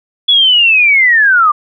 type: linear sweep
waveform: sine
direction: down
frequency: 3425 to 1164 Hz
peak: -5 dBFS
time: 0.28-1.52 s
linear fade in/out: 10 ms
effects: none